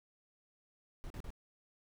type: noise bursts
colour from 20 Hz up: brown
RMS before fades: -44 dBFS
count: 3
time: 1.04-1.304 s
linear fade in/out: 0 ms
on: 62 ms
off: 39 ms
effects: none